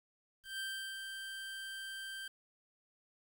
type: tone with ADSR envelope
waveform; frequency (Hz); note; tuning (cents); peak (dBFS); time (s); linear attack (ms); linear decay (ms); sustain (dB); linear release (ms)
25% pulse; 1568; G6; 0; -34; 0.43-2.28; 160; 380; -5; 5
effects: 10-bit